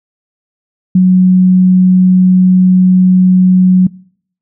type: tone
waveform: sine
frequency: 184.2 Hz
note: F#3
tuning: 7 cents flat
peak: -3 dBFS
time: 0.95-3.87 s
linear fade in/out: 5 ms
effects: noise-tail reverb RT60 0.6 s tail -23 dB re dry